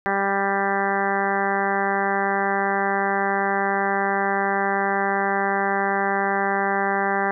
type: harmonic tone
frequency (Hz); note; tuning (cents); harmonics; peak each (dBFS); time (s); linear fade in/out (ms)
197.2; G3; +11; 1 / 2 / 3 / 4 / 5 / 6 / 7 / 8 / 9 / 10; -30 / -27 / -31 / -24 / -31 / -30 / -34 / -28 / -30 / -32; 0.06-7.31; 0
effects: none